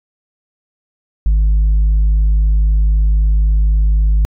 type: tone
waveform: sine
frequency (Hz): 51.91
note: G#1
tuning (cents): 0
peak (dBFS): -6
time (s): 1.26-4.25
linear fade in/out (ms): 0
effects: tanh soft clip ceiling -8 dBFS